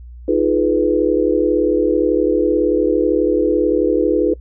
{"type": "chord", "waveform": "sine", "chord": "F half-diminished seventh", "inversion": "third", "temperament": "equal with one note detuned", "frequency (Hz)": [311.1, 349.2, 422.1, 493.9], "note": ["Eb4", "F4", "Ab4", "Cb5"], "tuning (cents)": [0, 0, 28, 0], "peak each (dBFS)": -18, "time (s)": [0.28, 4.34], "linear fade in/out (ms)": 5, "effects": ["noise-tail reverb RT60 0.1 s tail -24 dB re dry", "added 60 Hz sine -33 dBFS peak until 4.4 s"]}